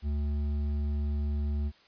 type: tone with hard clipping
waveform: triangle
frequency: 72.9 Hz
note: D2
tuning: 12 cents flat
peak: -29 dBFS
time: 0.02-1.72 s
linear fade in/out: 50 ms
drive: 11 dB
effects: white hiss -60 dBFS RMS until 1.87 s + resampled to 11025 Hz